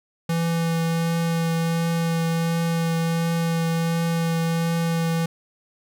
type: tone with vibrato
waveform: square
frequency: 166.1 Hz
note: E3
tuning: 13 cents sharp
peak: -21 dBFS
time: 0.29-5.26 s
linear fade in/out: 5 ms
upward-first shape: triangle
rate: 1.4 Hz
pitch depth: 12 cents each way
effects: none